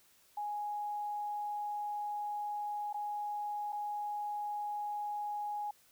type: tone with dropouts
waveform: sine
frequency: 830.6 Hz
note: G#5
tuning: in tune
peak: -35 dBFS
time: 0.37-5.71 s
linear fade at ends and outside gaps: 5 ms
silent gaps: 2.929-2.942 / 3.723-3.728 s
effects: white hiss -66 dBFS RMS until 5.91 s